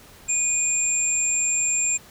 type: tone pair together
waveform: sine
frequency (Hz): 2459 / 7362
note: D#7 / A#8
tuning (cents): -21 / -23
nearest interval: octave + perfect fifth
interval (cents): 1898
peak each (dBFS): -29 / -20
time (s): 0.28-1.98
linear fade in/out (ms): 20
effects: pink hiss -48 dBFS RMS until 2.1 s